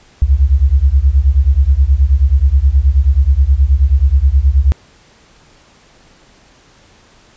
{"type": "beating tone pair", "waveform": "sine", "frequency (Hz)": [63.7, 73.1], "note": ["C2", "D2"], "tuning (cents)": [-46, -7], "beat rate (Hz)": 9.4, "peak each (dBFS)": -10, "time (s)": [0.22, 4.72], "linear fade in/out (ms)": 0, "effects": ["pink hiss -47 dBFS RMS until 7.36 s", "resampled to 16000 Hz"]}